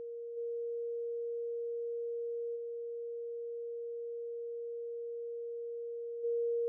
sine tone with level steps, 469.1 Hz, A#4, 11 cents sharp, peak -40 / -35 / -38 / -30 dBFS, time 0-6.68 s, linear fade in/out 0 ms, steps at 0.36 / 2.55 / 6.23 s, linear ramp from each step 20 ms, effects none

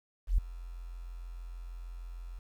sine tone with ADSR envelope, 43.24 Hz, F1, 16 cents flat, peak -20 dBFS, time 0.27-2.39 s, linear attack 110 ms, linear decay 6 ms, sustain -20 dB, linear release 4 ms, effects 10-bit

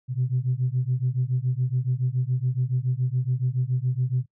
sine beating tone pair, 123.47 / 130.57 Hz, B2 / C3, 0 / -3 cents, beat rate 7.1 Hz, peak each -24 dBFS, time 0.08-4.26 s, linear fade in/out 50 ms, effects noise-tail reverb RT60 0.1 s tail -25 dB re dry + tanh soft clip ceiling -15 dBFS

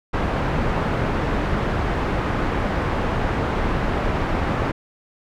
pink low-pass noise, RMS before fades -22 dBFS, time 0.13-4.72 s, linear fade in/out 10 ms, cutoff 1600 Hz, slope 12 dB/octave, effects none

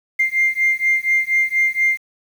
sine beating tone pair, 2100 / 2104.2 Hz, C7 / C7, +6 / +9 cents, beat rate 4.2 Hz, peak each -17 dBFS, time 0.19-1.98 s, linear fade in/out 10 ms, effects tanh soft clip ceiling -8 dBFS + 7-bit

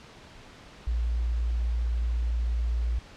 sine tone, 58.27 Hz, A#1, in tune, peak -24 dBFS, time 0.87-2.99 s, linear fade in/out 5 ms, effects pink hiss -49 dBFS RMS until 3.16 s + low-pass 5000 Hz 12 dB/octave

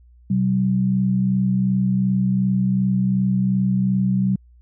sine tone pair together, 127.59 / 190.3 Hz, C3 / F#3, -43 / +49 cents, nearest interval perfect fifth, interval 692 cents, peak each -22 / -17 dBFS, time 0.3-4.36 s, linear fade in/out 5 ms, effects added 60 Hz sine -47 dBFS peak until 4.61 s

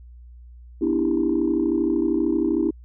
sine chord, E minor seventh, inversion second, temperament just, 247.2 / 296.7 / 329.6 / 395.6 Hz, B3 / D4 / E4 / G4, +2 / +18 / 0 / +16 cents, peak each -26 / -23 / -21 / -26 dBFS, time 0.81-2.71 s, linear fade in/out 10 ms, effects tanh soft clip ceiling -11 dBFS + added 60 Hz sine -41 dBFS peak until 2.84 s

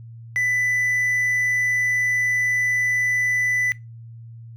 triangle tone, 1991 Hz, B6, 14 cents sharp, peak -17 dBFS, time 0.36-3.72 s, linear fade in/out 0 ms, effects noise-tail reverb RT60 0.2 s tail -20 dB re dry + added 115 Hz sine -37 dBFS peak until 4.56 s

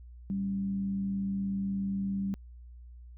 sine tone with frequency modulation, 196 Hz, G3, in tune, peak -29 dBFS, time 0.3-2.34 s, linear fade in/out 0 ms, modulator 83.1 Hz, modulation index 0.24, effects added 60 Hz sine -46 dBFS peak until 3.17 s

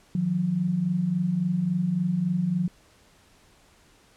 sine tone pair together, 156.5 / 180.08 Hz, D#3 / F#3, +10 / -47 cents, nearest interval major second, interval 243 cents, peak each -29 / -23 dBFS, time 0.15-2.68 s, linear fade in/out 2 ms, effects pink hiss -58 dBFS RMS until 4.16 s + low-pass 10000 Hz 12 dB/octave

